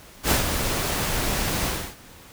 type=noise with ADSR envelope; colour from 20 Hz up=pink; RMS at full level=-18 dBFS; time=0.23-1.96 s; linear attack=75 ms; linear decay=120 ms; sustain=-7 dB; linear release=290 ms; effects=pink hiss -47 dBFS RMS until 2.32 s